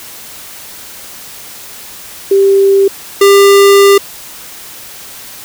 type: tone pair in turn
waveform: sine / square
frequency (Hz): 392.5 / 398.4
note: G4 / G4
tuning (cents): +2 / +28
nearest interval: unison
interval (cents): 26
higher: second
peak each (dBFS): -4 / -3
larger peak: second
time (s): 2.31-2.88 / 3.21-3.98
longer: second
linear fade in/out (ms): 5
effects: white hiss -30 dBFS RMS until 5.44 s